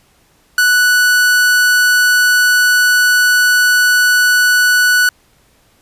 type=tone; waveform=45% pulse; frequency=1480 Hz; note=F#6; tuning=in tune; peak=-8 dBFS; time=0.58-5.09 s; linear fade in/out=2 ms; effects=pink hiss -53 dBFS RMS until 5.81 s + resampled to 32000 Hz